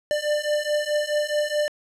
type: beating tone pair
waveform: square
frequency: 593 / 597.7 Hz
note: D5 / D5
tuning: +17 / +30 cents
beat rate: 4.7 Hz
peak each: -26 / -25 dBFS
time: 0.11-1.68 s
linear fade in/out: 0 ms
effects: low-pass 9000 Hz 12 dB/octave